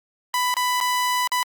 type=tone with dropouts; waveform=sawtooth; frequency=994 Hz; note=B5; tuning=11 cents sharp; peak=-16 dBFS; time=0.34-1.43 s; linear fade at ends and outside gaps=1 ms; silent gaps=0.541-0.567 / 0.803-0.81 / 1.274-1.318 s; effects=Opus 48 kbps